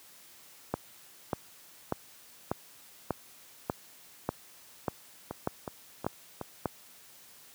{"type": "two click trains", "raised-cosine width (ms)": 1, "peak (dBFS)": [-21, -14], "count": [4, 11], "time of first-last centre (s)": [[5.31, 6.413], [0.74, 6.657]], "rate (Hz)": [2.72, 1.69], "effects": ["white hiss -55 dBFS RMS until 7.54 s", "high-pass 80 Hz 12 dB/octave"]}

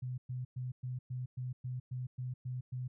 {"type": "tone bursts", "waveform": "sine", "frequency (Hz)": 126.3, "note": "B2", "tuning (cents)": 39, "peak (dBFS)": -36, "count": 11, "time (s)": [0.02, 2.88], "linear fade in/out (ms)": 10, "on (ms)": 160, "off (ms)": 110, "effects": []}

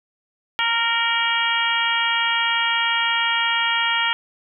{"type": "harmonic tone with a mistuned harmonic", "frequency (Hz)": 462.9, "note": "A#4", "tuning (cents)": -12, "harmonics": [2, 3, 4, 5, 6, 7], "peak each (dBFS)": [-25, -25, -25, -25, -25, -25], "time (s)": [0.59, 4.13], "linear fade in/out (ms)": 0, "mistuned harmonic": 6, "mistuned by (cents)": 44, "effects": []}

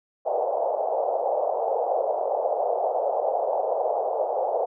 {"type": "band-pass noise", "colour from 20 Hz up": "white", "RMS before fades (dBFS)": -25, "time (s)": [0.25, 4.66], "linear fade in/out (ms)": 20, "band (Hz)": [480, 770], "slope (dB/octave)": 48, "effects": []}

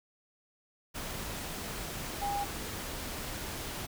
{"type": "tone in noise", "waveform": "sine", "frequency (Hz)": 809, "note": "G#5", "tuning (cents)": -46, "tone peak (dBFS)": -31, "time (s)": [2.21, 2.45], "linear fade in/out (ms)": 20, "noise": "pink", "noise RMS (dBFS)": -39, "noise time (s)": [0.94, 3.87], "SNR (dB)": 5, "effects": []}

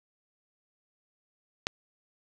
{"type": "click", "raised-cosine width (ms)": 0.2, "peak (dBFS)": -10, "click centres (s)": 1.669, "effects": []}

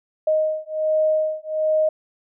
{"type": "beating tone pair", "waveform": "sine", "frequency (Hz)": [622.3, 623.6], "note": ["D#5", "D#5"], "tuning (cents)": [0, 4], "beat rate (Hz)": 1.3, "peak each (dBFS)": -21, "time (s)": [0.27, 1.89], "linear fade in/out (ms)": 5, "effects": []}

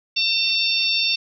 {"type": "harmonic tone", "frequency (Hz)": 903, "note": "A5", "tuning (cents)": 45, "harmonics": [3, 4, 5, 6], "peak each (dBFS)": [-22, -23, -24, -25], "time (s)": [0.16, 1.16], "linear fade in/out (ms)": 10, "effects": []}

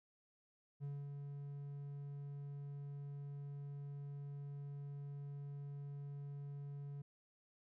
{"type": "tone with ADSR envelope", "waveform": "triangle", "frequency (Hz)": 142.1, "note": "C#3", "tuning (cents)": 43, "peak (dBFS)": -39, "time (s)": [0.8, 7.02], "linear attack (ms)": 37, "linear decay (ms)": 230, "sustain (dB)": -4, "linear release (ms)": 6, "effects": []}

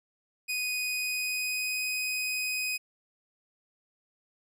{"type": "tone with pitch glide", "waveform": "sawtooth", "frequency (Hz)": [2489, 2506], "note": ["D#7", "D#7"], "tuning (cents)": [0, 12], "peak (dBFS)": -26, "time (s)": [0.48, 2.78], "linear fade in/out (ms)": 20, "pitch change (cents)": 12, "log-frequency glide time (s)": [0.79, 1.85], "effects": []}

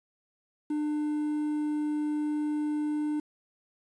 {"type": "tone with quantisation", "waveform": "triangle", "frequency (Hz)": 299.9, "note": "D4", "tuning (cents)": 36, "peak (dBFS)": -25, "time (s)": [0.7, 3.2], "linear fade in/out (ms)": 5, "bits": 9, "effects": ["resampled to 22050 Hz"]}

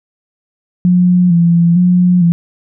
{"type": "tone with vibrato", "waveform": "sine", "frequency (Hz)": 174.61, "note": "F3", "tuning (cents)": 0, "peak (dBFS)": -6, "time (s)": [0.85, 2.32], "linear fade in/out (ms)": 0, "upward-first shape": "square", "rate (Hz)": 1.1, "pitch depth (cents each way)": 45, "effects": []}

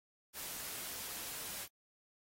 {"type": "noise", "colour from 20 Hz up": "white", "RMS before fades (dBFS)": -44, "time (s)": [0.33, 1.68], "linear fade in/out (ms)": 50, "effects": ["AAC 48 kbps"]}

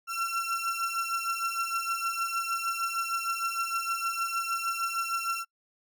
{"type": "beating tone pair", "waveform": "35% pulse", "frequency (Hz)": [1354, 1360.5], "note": ["E6", "F6"], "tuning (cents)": [46, -46], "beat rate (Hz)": 6.5, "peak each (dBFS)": [-29, -31], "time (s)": [0.07, 5.45], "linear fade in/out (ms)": 50, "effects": ["noise-tail reverb RT60 0.1 s tail -26 dB re dry"]}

